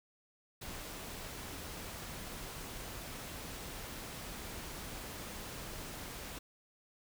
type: noise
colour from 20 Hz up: pink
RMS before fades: -45 dBFS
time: 0.61-6.39 s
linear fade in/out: 10 ms
effects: none